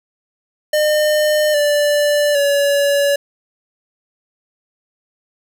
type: tone with pitch steps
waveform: square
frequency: 606 / 586.7 / 568 Hz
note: D#5 / D5 / C#5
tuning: -46 / -2 / +42 cents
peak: -13 dBFS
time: 0.73-3.16 s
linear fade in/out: 5 ms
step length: 810 ms
effects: 7-bit